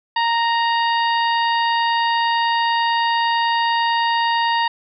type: harmonic tone with a mistuned harmonic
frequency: 929 Hz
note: A#5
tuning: 6 cents flat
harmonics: 1 / 2 / 3 / 4 / 5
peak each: -17 / -23 / -27 / -29 / -31 dBFS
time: 0.16-4.68 s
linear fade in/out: 5 ms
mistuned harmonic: 3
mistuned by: +29 cents
effects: none